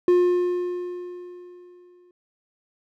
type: tone with exponential decay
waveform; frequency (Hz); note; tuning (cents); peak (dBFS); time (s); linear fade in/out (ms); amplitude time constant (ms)
triangle; 356.3; F4; +35; -11; 0.08-2.11; 2; 440
effects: none